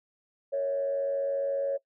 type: tone with frequency modulation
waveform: sine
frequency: 554.4 Hz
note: C#5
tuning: in tune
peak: -25 dBFS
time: 0.52-1.78 s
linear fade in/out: 20 ms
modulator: 94.3 Hz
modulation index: 0.43
effects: noise-tail reverb RT60 0.1 s tail -21 dB re dry + tanh soft clip ceiling -21 dBFS